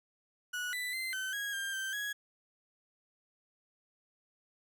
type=tone with pitch steps; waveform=35% pulse; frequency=1467 / 1988 / 2071 / 1532 / 1648 / 1595 / 1561 / 1665 Hz; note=F#6 / B6 / C7 / G6 / G#6 / G6 / G6 / G#6; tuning=-15 / +11 / -18 / -40 / -14 / +30 / -8 / +4 cents; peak=-33 dBFS; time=0.53-2.13 s; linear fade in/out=10 ms; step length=200 ms; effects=none